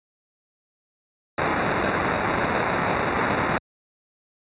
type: noise with sample-and-hold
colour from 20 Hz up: violet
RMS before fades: -23 dBFS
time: 1.38-3.58 s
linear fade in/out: 2 ms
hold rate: 3150 Hz
effects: high-pass 80 Hz 12 dB/octave + resampled to 8000 Hz